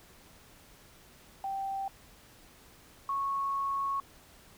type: tone pair in turn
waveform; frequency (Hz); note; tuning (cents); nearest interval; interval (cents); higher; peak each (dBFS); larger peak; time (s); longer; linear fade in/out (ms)
sine; 781 / 1102.7; G5 / C#6; -7 / -9; tritone; 598; second; -32 / -29; second; 1.44-1.88 / 3.09-4; second; 2
effects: pink hiss -57 dBFS RMS until 4.57 s